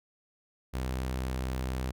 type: tone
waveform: sawtooth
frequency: 64.2 Hz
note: C2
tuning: 32 cents flat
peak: -27 dBFS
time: 0.73-1.92 s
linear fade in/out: 20 ms
effects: none